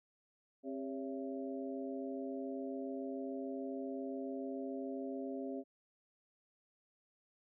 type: harmonic tone with a mistuned harmonic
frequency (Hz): 133.7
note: C3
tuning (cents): +38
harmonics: 2 / 3 / 4 / 5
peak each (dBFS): -41 / -45 / -47 / -49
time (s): 0.63-5.64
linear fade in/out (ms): 50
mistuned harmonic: 4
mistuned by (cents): +84
effects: none